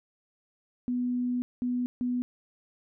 sine tone bursts at uneven times, 246.9 Hz, B3, in tune, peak -26 dBFS, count 3, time 0.88-1.42 / 1.62-1.86 / 2.01-2.22 s, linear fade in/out 0 ms, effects none

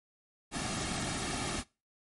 pink noise with comb filter, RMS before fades -35 dBFS, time 0.51-1.64 s, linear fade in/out 50 ms, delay 2 ms, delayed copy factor -0.6, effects noise-tail reverb RT60 0.3 s tail -23 dB re dry + MP3 48 kbps

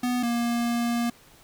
square tone pair in turn, 246.9 / 236.5 Hz, B3 / A#3, 0 / +25 cents, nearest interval minor second, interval 75 cents, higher first, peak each -24 / -24 dBFS, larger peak neither, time 0.03-0.23 / 0.23-1.1 s, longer second, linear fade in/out 5 ms, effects pink hiss -54 dBFS RMS until 1.43 s

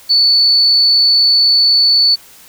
sine tone, 4468 Hz, C#8, 13 cents sharp, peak -7 dBFS, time 0.09-2.16 s, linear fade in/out 20 ms, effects white hiss -41 dBFS RMS until 2.48 s

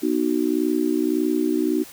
sine chord, B major, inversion none, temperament just, 246.9 / 308.7 / 370.4 Hz, B3 / D#4 / F#4, 0 / -14 / +2 cents, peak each -25 / -21 / -24 dBFS, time 0.02-1.84 s, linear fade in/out 20 ms, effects white hiss -43 dBFS RMS until 1.92 s

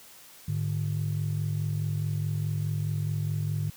sine tone pair together, 105.24 / 150 Hz, G#2 / D3, +23 / +37 cents, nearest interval tritone, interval 614 cents, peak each -28 dBFS, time 0.48-3.7 s, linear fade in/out 5 ms, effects tanh soft clip ceiling -21 dBFS + white hiss -51 dBFS RMS until 3.76 s

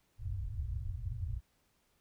white low-pass noise, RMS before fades -38 dBFS, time 0.18-1.41 s, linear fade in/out 50 ms, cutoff 120 Hz, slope 96 dB/octave, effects pink hiss -74 dBFS RMS until 2 s

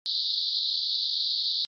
white band-pass noise, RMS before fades -28 dBFS, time 0.06-1.65 s, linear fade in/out 0 ms, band 3600 to 4700 Hz, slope 96 dB/octave, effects MP3 48 kbps

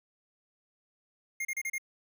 square tone bursts, 2127 Hz, C7, 28 cents sharp, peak -32 dBFS, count 5, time 1.4-1.782 s, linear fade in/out 5 ms, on 50 ms, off 33 ms, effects none

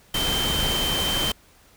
sine tone in noise, 3112 Hz, G7, 13 cents flat, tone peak -24 dBFS, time 0.14-1.32 s, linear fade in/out 5 ms, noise pink, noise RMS -26 dBFS, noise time 0.14-1.32 s, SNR -1 dB, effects pink hiss -55 dBFS RMS until 1.76 s

